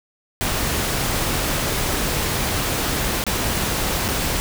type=noise with dropouts; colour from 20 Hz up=pink; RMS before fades=-22 dBFS; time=0.41-4.4 s; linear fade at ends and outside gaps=0 ms; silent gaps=3.239-3.266 / 4.081-4.086 s; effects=none